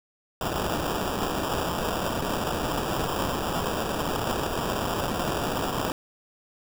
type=noise with sample-and-hold; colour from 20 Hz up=blue; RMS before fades=-28 dBFS; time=0.41-5.92 s; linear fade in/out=2 ms; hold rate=2100 Hz; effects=none